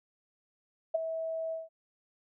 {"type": "tone with ADSR envelope", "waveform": "sine", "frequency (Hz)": 649, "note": "E5", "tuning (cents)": -27, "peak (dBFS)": -22, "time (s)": [0.94, 1.69], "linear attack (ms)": 11, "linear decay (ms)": 15, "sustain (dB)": -10, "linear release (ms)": 170, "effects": []}